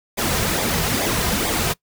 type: noise with flanger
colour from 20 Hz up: pink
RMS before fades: -21 dBFS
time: 0.17-1.74 s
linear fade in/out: 20 ms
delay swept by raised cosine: 0.7 to 3.6 ms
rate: 2.3 Hz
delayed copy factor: -0.6
effects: noise-tail reverb RT60 0.1 s tail -22 dB re dry